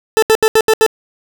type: tone bursts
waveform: 40% pulse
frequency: 440 Hz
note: A4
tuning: in tune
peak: -6 dBFS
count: 6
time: 0.17-0.864 s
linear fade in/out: 0 ms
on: 54 ms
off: 74 ms
effects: none